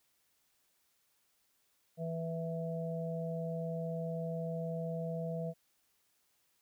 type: harmonic tone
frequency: 164.81 Hz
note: E3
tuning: in tune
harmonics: 1 / 3 / 4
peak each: -37 / -42 / -41 dBFS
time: 1.97-5.54 s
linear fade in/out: 50 ms
effects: white hiss -75 dBFS RMS until 6.61 s